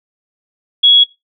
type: tone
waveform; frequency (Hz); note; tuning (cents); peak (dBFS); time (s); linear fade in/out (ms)
sine; 3342; G#7; +10; -5; 0.83-1.04; 10
effects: noise-tail reverb RT60 0.2 s tail -17 dB re dry